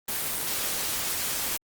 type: noise with amplitude modulation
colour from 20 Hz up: white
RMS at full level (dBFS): -27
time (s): 0.08-1.57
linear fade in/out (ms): 5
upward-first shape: sine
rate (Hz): 196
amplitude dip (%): 45
effects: Opus 24 kbps